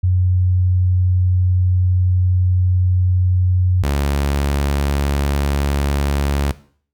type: tone pair in turn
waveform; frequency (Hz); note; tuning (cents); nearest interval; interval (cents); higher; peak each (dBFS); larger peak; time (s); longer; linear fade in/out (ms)
sine / sawtooth; 91.2 / 70.76; F#2 / C#2; -24 / +36; major third; 440; first; -12; neither; 0.03-3.83 / 3.83-6.52; first; 10
effects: noise-tail reverb RT60 0.5 s tail -17 dB re dry